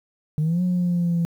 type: exponential two-way sweep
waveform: sine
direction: up then down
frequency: 149.1 to 181.8 to 168.3 Hz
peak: -17 dBFS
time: 0.38-1.25 s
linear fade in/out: 0 ms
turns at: 0.62 s
effects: tanh soft clip ceiling -16 dBFS + 9-bit